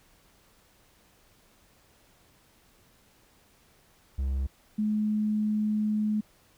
triangle / sine tone pair in turn, 67 / 212.7 Hz, C2 / G#3, +42 / +42 cents, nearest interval octave + minor sixth, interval 2000 cents, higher second, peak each -24 dBFS, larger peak neither, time 4.18-4.47 / 4.78-6.21 s, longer second, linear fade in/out 10 ms, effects pink hiss -62 dBFS RMS until 6.57 s

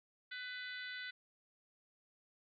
harmonic tone with a mistuned harmonic, 499.2 Hz, B4, 19 cents sharp, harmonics 3 / 4 / 5 / 6 / 7 / 8 / 9, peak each -46 / -48 / -58 / -56 / -53 / -53 / -61 dBFS, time 0.31-1.11 s, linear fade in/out 10 ms, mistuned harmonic 9, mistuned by +33 cents, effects none

